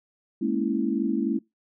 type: chord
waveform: sine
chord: A# half-diminished seventh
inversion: third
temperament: equal with one note detuned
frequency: 209.9 / 233.1 / 277.2 / 329.6 Hz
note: G#3 / A#3 / C#4 / E4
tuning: +19 / 0 / 0 / 0 cents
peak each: -28 dBFS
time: 0.41-1.39 s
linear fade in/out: 10 ms
effects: noise-tail reverb RT60 0.2 s tail -23 dB re dry